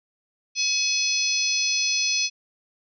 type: harmonic tone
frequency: 850 Hz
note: G#5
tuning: 40 cents sharp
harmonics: 3 / 4 / 5 / 6 / 7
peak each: -26 / -32 / -28 / -27 / -26 dBFS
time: 0.55-2.3 s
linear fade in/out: 50 ms
effects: none